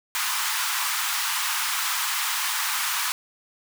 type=high-pass noise; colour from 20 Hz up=pink; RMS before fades=-26 dBFS; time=0.15-3.12 s; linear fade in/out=0 ms; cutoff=910 Hz; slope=48 dB/octave; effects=none